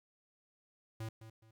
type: tone with echo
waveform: square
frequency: 111.2 Hz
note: A2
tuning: 19 cents sharp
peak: -40 dBFS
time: 1-1.09 s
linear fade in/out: 5 ms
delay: 210 ms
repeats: 2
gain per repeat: -11 dB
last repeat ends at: 1.51 s
effects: 13-bit